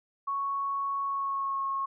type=tone with pitch glide; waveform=sine; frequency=1108.7 to 1090.3 Hz; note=C#6 to C#6; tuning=0 to -29 cents; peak=-28 dBFS; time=0.27-1.86 s; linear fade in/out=10 ms; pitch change=-29 cents; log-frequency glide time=1.03-1.64 s; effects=none